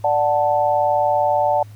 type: chord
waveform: sine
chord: D major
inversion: none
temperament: equal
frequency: 587.3 / 740 / 880 Hz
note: D5 / F#5 / A5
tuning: 0 / 0 / 0 cents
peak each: -19 dBFS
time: 0.04-1.63 s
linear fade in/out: 5 ms
effects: added 105 Hz sine -37 dBFS peak until 1.75 s + pink hiss -53 dBFS RMS until 1.75 s